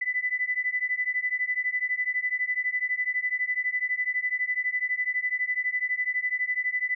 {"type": "beating tone pair", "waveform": "sine", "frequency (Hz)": [1991, 2003], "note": ["B6", "B6"], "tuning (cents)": [14, 24], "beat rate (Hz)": 12, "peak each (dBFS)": -28, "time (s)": [0.01, 6.95], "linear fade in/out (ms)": 10, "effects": []}